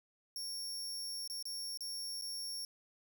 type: tone with dropouts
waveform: sawtooth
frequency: 5500 Hz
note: F8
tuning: 27 cents flat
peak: -37 dBFS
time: 0.36-2.65 s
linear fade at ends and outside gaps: 1 ms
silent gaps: 1.276-1.299 / 1.426-1.454 / 1.774-1.807 / 2.213-2.221 s
effects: none